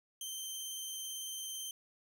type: tone with vibrato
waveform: 15% pulse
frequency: 3120 Hz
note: G7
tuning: 9 cents flat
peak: -33 dBFS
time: 0.21-1.71 s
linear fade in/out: 2 ms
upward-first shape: triangle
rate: 18 Hz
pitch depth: 16 cents each way
effects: none